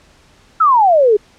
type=exponential sweep; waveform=sine; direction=down; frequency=1353 to 400 Hz; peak=-7 dBFS; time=0.6-1.17 s; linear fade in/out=10 ms; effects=pink hiss -49 dBFS RMS until 1.38 s + low-pass 7000 Hz 12 dB/octave